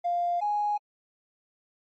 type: tone pair in turn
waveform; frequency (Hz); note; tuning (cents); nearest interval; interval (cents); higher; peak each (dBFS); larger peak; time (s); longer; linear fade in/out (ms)
triangle; 698.5 / 830.7; F5 / G#5; 0 / 0; minor third; 300; second; -20; neither; 0.04-0.41 / 0.41-0.78; neither; 20
effects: tanh soft clip ceiling -22 dBFS + MP3 32 kbps